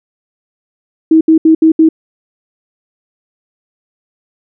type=tone bursts; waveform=sine; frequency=320 Hz; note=D#4; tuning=49 cents sharp; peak=-3 dBFS; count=5; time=1.11-1.889 s; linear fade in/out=5 ms; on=99 ms; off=71 ms; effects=none